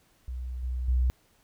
sine tone with level steps, 62.5 Hz, B1, 21 cents sharp, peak -32 / -28 / -21 dBFS, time 0.28-1.1 s, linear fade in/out 0 ms, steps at 0.63 / 0.88 s, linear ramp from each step 5 ms, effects pink hiss -65 dBFS RMS until 1.43 s

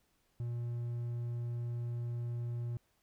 triangle tone, 119.2 Hz, A#2, 39 cents sharp, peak -33 dBFS, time 0.4-2.77 s, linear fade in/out 0 ms, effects pink hiss -75 dBFS RMS until 3.02 s

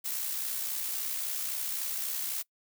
blue noise with amplitude modulation, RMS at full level -32 dBFS, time 0.04-2.43 s, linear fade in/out 20 ms, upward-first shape sine, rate 63.7 Hz, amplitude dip 40%, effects noise-tail reverb RT60 0.1 s tail -23 dB re dry

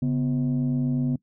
sine tone pair together, 140.5 / 248.8 Hz, C#3 / B3, +24 / +13 cents, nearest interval minor seventh, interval 989 cents, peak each -22 dBFS, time 0.02-1.16 s, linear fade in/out 5 ms, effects noise-tail reverb RT60 0.1 s tail -21 dB re dry + tanh soft clip ceiling -18 dBFS

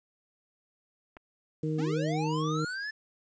clicks, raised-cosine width 0.5 ms, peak -31 / -38 dBFS, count 2, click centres 1.168 / 1.171 s
harmonic tone, 155.56 Hz, D#3, in tune, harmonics 1 / 2 / 3, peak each -30 / -33 / -35 dBFS, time 1.63-2.65 s, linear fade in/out 5 ms
square linear sweep, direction up, 233.1 to 1760 Hz, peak -34 dBFS, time 1.78-2.91 s, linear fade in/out 10 ms
effects resampled to 16000 Hz + 10-bit

